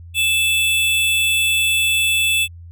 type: tone pair together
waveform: square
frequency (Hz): 2634 / 3445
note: E7 / A7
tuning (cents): -2 / -37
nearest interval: perfect fourth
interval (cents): 465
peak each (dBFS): -17 / -20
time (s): 0.14-2.48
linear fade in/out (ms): 50
effects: added 85 Hz sine -35 dBFS peak until 2.71 s